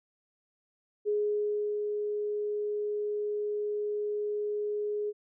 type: tone with ADSR envelope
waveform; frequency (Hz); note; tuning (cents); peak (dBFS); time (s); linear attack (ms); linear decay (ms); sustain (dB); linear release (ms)
sine; 417.3; G#4; +8; -25; 1.05-5.13; 33; 700; -4; 41
effects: none